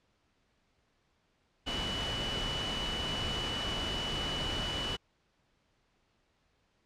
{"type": "tone in noise", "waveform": "sine", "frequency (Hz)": 2960, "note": "F#7", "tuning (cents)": 0, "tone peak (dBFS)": -35, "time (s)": [1.66, 4.97], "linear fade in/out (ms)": 20, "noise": "pink", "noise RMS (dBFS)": -36, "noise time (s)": [1.66, 4.97], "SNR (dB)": -2, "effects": ["pink hiss -73 dBFS RMS until 6.85 s", "low-pass 5000 Hz 12 dB/octave"]}